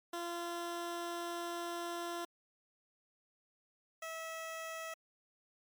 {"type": "tone pair in turn", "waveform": "15% pulse", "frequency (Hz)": [343.8, 649], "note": ["F4", "E5"], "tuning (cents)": [-27, -27], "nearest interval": "major seventh", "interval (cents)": 1100, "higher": "second", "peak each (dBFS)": [-32, -35], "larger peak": "first", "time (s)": [[0.13, 2.25], [4.02, 4.94]], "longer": "first", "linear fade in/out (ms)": 5, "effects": ["MP3 96 kbps"]}